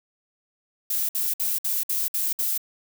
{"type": "noise bursts", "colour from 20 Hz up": "violet", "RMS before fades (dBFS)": -25, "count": 7, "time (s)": [0.9, 2.578], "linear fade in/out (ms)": 5, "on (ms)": 190, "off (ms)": 58, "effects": []}